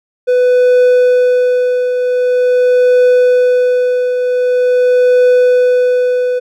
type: tone with tremolo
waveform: triangle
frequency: 498 Hz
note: B4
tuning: 14 cents sharp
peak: -3 dBFS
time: 0.27-6.4 s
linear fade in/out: 20 ms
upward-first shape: triangle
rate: 0.45 Hz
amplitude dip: 55%
effects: none